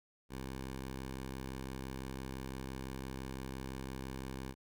10% pulse tone, 65.9 Hz, C2, 13 cents sharp, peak -33 dBFS, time 0.29-4.55 s, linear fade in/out 50 ms, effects none

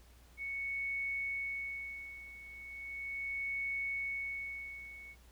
sine tone with tremolo, 2217 Hz, C#7, in tune, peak -34 dBFS, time 0.37-5.16 s, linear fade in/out 50 ms, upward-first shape sine, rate 0.37 Hz, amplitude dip 80%, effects added 60 Hz sine -58 dBFS peak until 5.31 s + pink hiss -65 dBFS RMS until 5.31 s

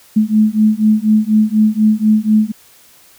sine beating tone pair, 213.2 / 217.3 Hz, G#3 / A3, +46 / -21 cents, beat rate 4.1 Hz, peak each -12 dBFS, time 0.16-2.52 s, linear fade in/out 10 ms, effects white hiss -46 dBFS RMS until 3.18 s

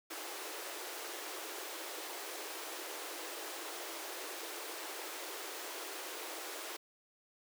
pink high-pass noise, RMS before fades -44 dBFS, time 0.1-6.77 s, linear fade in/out 10 ms, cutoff 310 Hz, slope 96 dB/octave, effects none

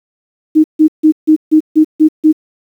sine tone bursts, 311.1 Hz, D#4, in tune, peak -3 dBFS, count 8, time 0.55-2.328 s, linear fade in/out 20 ms, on 91 ms, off 150 ms, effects 7-bit

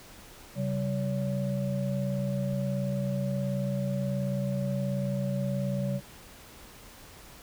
sine tone cluster, 133.9 / 192.5 / 567 Hz, C3 / G3 / C#5, +40 / -31 / +39 cents, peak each -30 / -31 / -35 dBFS, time 0.55-6.01 s, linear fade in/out 50 ms, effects pink hiss -50 dBFS RMS until 7.42 s

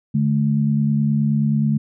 sine tone pair together, 145.7 / 215.2 Hz, D3 / A3, -13 / -38 cents, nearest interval perfect fifth, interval 675 cents, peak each -18 dBFS, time 0.14-1.78 s, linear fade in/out 10 ms, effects none

